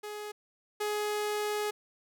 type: tone pair in turn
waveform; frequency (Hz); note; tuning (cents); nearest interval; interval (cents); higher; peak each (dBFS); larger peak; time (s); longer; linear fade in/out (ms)
sawtooth; 419.2 / 419.2; G#4 / G#4; +16 / +16; unison; 0; neither; -34 / -26; second; 0.03-0.32 / 0.8-1.71; second; 10
effects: none